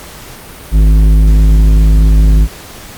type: tone with tanh clipping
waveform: sine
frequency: 52.4 Hz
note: G#1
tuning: 16 cents sharp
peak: -5 dBFS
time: 0.71-2.48 s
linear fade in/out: 50 ms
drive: 11 dB
effects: pink hiss -31 dBFS RMS until 2.97 s + Opus 48 kbps